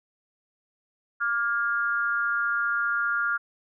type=tone with amplitude modulation; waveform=sine; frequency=1405 Hz; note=F6; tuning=10 cents sharp; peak=-19 dBFS; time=1.2-3.38 s; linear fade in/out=20 ms; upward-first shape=sine; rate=235 Hz; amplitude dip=85%; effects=none